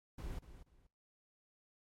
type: noise with echo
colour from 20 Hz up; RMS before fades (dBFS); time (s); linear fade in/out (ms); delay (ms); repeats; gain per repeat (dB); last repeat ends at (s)
brown; -43; 0.18-0.39; 5; 240; 2; -12; 0.87
effects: noise-tail reverb RT60 0.5 s tail -26 dB re dry + MP3 64 kbps